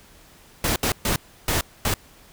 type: noise bursts at uneven times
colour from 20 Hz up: pink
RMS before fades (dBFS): -22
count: 5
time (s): 0.64-0.76 / 0.83-0.92 / 1.05-1.16 / 1.48-1.61 / 1.85-1.94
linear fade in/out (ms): 2
effects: pink hiss -51 dBFS RMS until 2.32 s